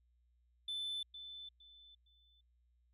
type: tone with echo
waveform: sine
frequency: 3520 Hz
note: A7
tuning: in tune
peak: -36 dBFS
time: 0.68-1.03 s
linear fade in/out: 5 ms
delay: 460 ms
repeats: 3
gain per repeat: -11 dB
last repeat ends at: 2.41 s
effects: tanh soft clip ceiling -37 dBFS + added 60 Hz sine -70 dBFS peak until 2.93 s